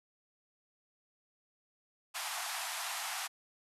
pink band-pass noise, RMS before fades -39 dBFS, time 2.14-3.28 s, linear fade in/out 20 ms, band 670 to 13000 Hz, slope 96 dB/octave, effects none

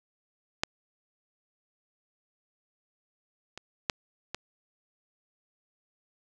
clicks, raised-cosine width 0.2 ms, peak -8 / -23 / -8 / -16 dBFS, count 4, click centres 0.635 / 3.576 / 3.898 / 4.346 s, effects none

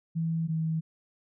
sine tone pair in turn, 163.7 / 160.52 Hz, E3 / E3, -12 / -46 cents, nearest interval unison, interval 34 cents, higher first, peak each -26 dBFS, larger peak neither, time 0.15-0.48 / 0.48-0.81 s, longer neither, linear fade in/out 20 ms, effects none

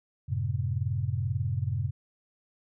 sine chord, F# diminished, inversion none, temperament just, 92.5 / 111 / 133.2 Hz, F#2 / A2 / C3, 0 / +16 / +31 cents, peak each -31 dBFS, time 0.28-1.91 s, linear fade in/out 20 ms, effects none

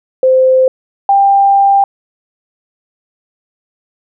sine tone pair in turn, 519 / 793.1 Hz, C5 / G5, -14 / +20 cents, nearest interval perfect fifth, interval 734 cents, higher second, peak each -5 dBFS, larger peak neither, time 0.23-0.68 / 1.09-1.84 s, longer second, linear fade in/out 2 ms, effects none

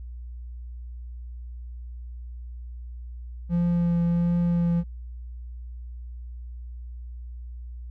triangle tone with vibrato, 172.1 Hz, F3, 25 cents flat, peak -18 dBFS, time 3.49-4.84 s, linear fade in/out 50 ms, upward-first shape triangle, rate 1.4 Hz, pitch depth 14 cents each way, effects added 60 Hz sine -35 dBFS peak until 7.9 s

